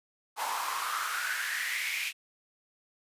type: noise with high-pass filter sweep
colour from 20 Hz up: pink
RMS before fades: -33 dBFS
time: 0.36-2.13 s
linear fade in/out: 50 ms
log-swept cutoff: 870 to 2500 Hz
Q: 5.6
effects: resampled to 32000 Hz